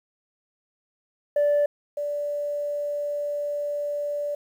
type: tone pair in turn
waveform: sine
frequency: 583 / 583 Hz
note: D5 / D5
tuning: -13 / -13 cents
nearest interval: unison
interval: 0 cents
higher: neither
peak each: -16 / -25 dBFS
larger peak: first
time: 1.36-1.66 / 1.97-4.35 s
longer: second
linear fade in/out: 5 ms
effects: tanh soft clip ceiling -16 dBFS + 9-bit